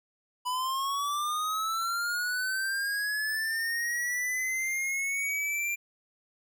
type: linear sweep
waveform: square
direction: up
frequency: 987.8 to 2381 Hz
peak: -29 dBFS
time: 0.45-5.76 s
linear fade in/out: 20 ms
effects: none